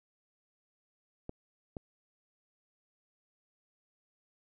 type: clicks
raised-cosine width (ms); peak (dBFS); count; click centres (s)
2; -26; 2; 1.294 / 1.768
effects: none